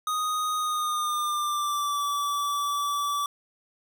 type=tone with pitch glide; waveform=square; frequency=1244.5 to 1154.5 Hz; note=D#6 to D6; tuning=0 to -30 cents; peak=-26 dBFS; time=0.07-3.26 s; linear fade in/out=2 ms; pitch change=-130 cents; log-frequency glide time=0.58-2.03 s; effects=none